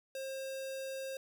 square tone with notch filter, 534 Hz, C5, 35 cents sharp, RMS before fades -41 dBFS, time 0.15-1.17 s, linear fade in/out 2 ms, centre 1100 Hz, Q 0.79, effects none

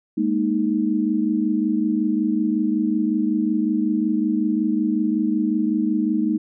sine chord, Ab suspended second, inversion none, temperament equal, 207.7 / 233.1 / 311.1 Hz, Ab3 / Bb3 / Eb4, 0 / 0 / 0 cents, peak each -23 / -23 / -21 dBFS, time 0.17-6.38 s, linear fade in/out 10 ms, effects none

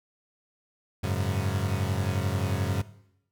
35% pulse chord, F# suspended second, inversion none, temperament equal, 92.5 / 103.83 / 138.59 Hz, F#2 / G#2 / C#3, 0 / 0 / 0 cents, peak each -27 / -29 / -31 dBFS, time 1.03-2.82 s, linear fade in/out 10 ms, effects noise-tail reverb RT60 0.8 s tail -18 dB re dry

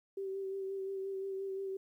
sine tone with vibrato, 387.4 Hz, G4, 20 cents flat, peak -36 dBFS, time 0.17-1.77 s, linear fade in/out 5 ms, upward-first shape sine, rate 5.7 Hz, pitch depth 22 cents each way, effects 12-bit

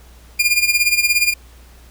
sawtooth tone with tremolo, 2414 Hz, D7, 47 cents sharp, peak -7 dBFS, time 0.39-1.34 s, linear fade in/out 10 ms, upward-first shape sine, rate 17 Hz, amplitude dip 75%, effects added 60 Hz sine -42 dBFS peak until 1.9 s + pink hiss -49 dBFS RMS until 1.9 s

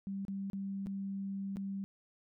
sine tone with dropouts, 196 Hz, G3, in tune, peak -36 dBFS, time 0.07-1.84 s, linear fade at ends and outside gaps 0 ms, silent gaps 0.251-0.282 / 0.5-0.532 / 0.861-0.869 / 1.56-1.569 s, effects none

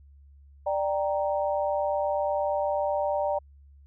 sine chord, G minor, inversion second, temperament equal with one note detuned, 590.7 / 784 / 932.3 Hz, D5 / G5 / Bb5, +10 / 0 / 0 cents, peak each -26 / -30 / -32 dBFS, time 0.66-3.39 s, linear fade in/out 10 ms, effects added 70 Hz sine -50 dBFS peak until 3.86 s

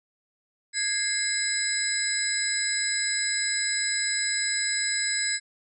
sine tone cluster, 1658 / 2103 / 4037 / 5060 / 7910 Hz, G#6 / C7 / B7 / D#8 / B8, -3 / +8 / +37 / +28 / +2 cents, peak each -32 / -31 / -34 / -31 / -28 dBFS, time 0.73-5.4 s, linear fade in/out 50 ms, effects none

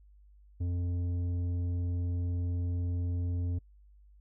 sine tone with tanh clipping, 88 Hz, F2, 14 cents sharp, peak -31 dBFS, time 0.6-3.59 s, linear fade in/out 10 ms, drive 9 dB, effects noise-tail reverb RT60 0.1 s tail -24 dB re dry + added 50 Hz sine -55 dBFS peak until 4.2 s

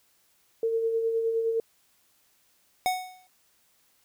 sine tone with tremolo, 454 Hz, A#4, 46 cents flat, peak -22 dBFS, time 0.63-1.6 s, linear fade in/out 2 ms, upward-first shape sine, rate 9.7 Hz, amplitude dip 40%
square tone with exponential decay, 739 Hz, F#5, 2 cents flat, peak -21 dBFS, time 2.86-3.27 s, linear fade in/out 0 ms, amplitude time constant 88 ms
effects white hiss -66 dBFS RMS until 4.04 s

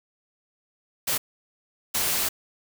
white noise bursts at uneven times, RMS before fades -25 dBFS, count 2, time 1.07-1.18 / 1.94-2.29 s, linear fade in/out 10 ms, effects none

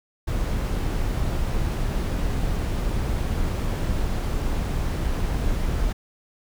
brown noise, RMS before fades -24 dBFS, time 0.27-5.93 s, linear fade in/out 10 ms, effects none

